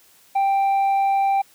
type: tone with tanh clipping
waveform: triangle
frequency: 786 Hz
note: G5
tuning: 4 cents sharp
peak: -17 dBFS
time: 0.35-1.42 s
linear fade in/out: 10 ms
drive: 8 dB
effects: white hiss -54 dBFS RMS until 1.54 s + high-pass 60 Hz 12 dB/octave